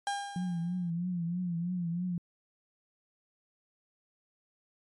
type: tone with exponential decay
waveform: 35% pulse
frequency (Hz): 805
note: G5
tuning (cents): +46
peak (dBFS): -27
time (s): 0.07-0.9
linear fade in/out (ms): 1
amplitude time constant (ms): 180
type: tone with vibrato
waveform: sine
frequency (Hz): 174.61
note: F3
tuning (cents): 0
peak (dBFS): -30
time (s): 0.36-2.18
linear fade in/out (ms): 2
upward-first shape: triangle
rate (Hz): 3.1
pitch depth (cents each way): 91
effects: MP3 48 kbps